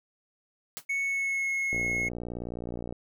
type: noise with exponential decay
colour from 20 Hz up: white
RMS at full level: -34 dBFS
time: 0.77-0.85 s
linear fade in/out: 0 ms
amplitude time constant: 17 ms
type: tone with pitch glide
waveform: triangle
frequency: 2211 to 2173 Hz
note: C#7 to C#7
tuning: -5 to -35 cents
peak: -25 dBFS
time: 0.89-2.09 s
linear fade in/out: 10 ms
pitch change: -30 cents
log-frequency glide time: 1.03-1.49 s
type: click train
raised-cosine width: 2 ms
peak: -23 dBFS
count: 72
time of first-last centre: 1.73-2.925 s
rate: 59.4 Hz
effects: none